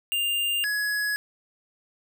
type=tone pair in turn; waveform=square; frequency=2800 / 1681.1 Hz; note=F7 / G#6; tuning=+4 / +21 cents; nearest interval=major sixth; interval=883 cents; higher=first; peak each=-24 / -25 dBFS; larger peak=first; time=0.12-0.64 / 0.64-1.16 s; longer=neither; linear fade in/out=0 ms; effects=none

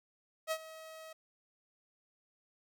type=tone with ADSR envelope; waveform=sawtooth; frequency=638 Hz; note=D#5; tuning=43 cents sharp; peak=-27 dBFS; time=0.47-1.13 s; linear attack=44 ms; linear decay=62 ms; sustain=-17 dB; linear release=6 ms; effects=none

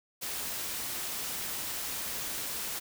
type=noise; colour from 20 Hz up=white; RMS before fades=-36 dBFS; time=0.21-2.8 s; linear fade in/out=20 ms; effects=none

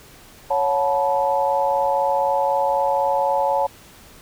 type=tone cluster; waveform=sine; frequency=556 / 726 / 871 / 975 Hz; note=C#5 / F#5 / A5 / B5; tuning=+5 / -33 / -18 / -23 cents; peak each=-21 / -25 / -20 / -28 dBFS; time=0.5-3.67 s; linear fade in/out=10 ms; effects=pink hiss -46 dBFS RMS until 4.21 s

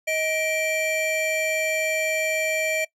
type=tone pair together; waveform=square; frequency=630.6 / 2348 Hz; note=D#5 / D7; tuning=+23 / -1 cents; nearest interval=octave + major seventh; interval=2276 cents; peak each=-26 dBFS; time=0.07-2.85 s; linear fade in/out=10 ms; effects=noise-tail reverb RT60 0.1 s tail -21 dB re dry + low-pass 11000 Hz 12 dB/octave

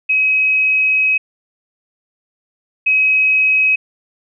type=tone pair in turn; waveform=sine; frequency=2544 / 2544 Hz; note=D#7 / D#7; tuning=+38 / +38 cents; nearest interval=unison; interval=0 cents; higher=neither; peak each=-11 / -10 dBFS; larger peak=second; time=0.09-1.18 / 2.86-3.76 s; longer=first; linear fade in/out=10 ms; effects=none

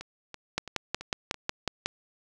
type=two click trains; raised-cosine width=0.2 ms; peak=-10 / -22 dBFS; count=8 / 6; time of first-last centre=0.58-1.86 / 0.01-1.677 s; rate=5.47 / 3 Hz; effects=none

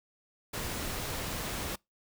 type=noise; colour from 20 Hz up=pink; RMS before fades=-36 dBFS; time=0.53-1.76 s; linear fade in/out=10 ms; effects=noise-tail reverb RT60 0.2 s tail -26 dB re dry

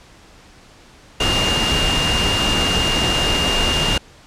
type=tone in noise; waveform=sine; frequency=2817 Hz; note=F7; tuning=14 cents sharp; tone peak=-19 dBFS; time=1.2-3.98 s; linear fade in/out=5 ms; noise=pink; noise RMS=-19 dBFS; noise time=1.2-3.98 s; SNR=-3 dB; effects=pink hiss -46 dBFS RMS until 4.26 s + low-pass 7000 Hz 12 dB/octave

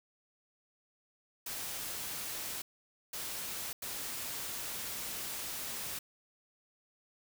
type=noise bursts at uneven times; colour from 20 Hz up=white; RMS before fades=-40 dBFS; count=3; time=1.46-2.62 / 3.13-3.73 / 3.82-5.99 s; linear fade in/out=5 ms; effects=none

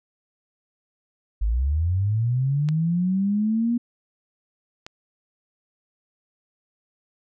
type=linear sweep; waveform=sine; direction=up; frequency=48.62 to 241.1 Hz; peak=-19 dBFS; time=1.41-3.78 s; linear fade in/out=10 ms
type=clicks; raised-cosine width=0.2 ms; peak=-19 dBFS; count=2; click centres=2.688 / 4.865 s
effects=none

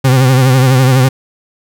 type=tone with vibrato; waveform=40% pulse; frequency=130 Hz; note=C3; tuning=11 cents flat; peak=-5 dBFS; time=0.04-1.09 s; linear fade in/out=10 ms; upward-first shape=triangle; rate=12 Hz; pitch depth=77 cents each way; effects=none

